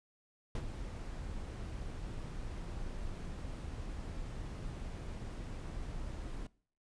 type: noise with ADSR envelope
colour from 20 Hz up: brown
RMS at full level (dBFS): -34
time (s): 0.55-6.47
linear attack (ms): 3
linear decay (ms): 58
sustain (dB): -8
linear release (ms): 5
effects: noise-tail reverb RT60 0.5 s tail -23 dB re dry + resampled to 22050 Hz